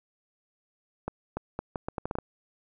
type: accelerating click train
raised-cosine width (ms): 1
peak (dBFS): -17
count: 10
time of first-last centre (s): 1.08-2.186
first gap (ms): 290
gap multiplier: 0.76
effects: none